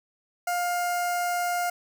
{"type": "tone with notch filter", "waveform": "sawtooth", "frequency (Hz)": 706, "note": "F5", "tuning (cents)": 19, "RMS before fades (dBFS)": -27, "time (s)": [0.47, 1.7], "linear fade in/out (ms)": 5, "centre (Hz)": 3500, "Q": 1.1, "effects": ["9-bit"]}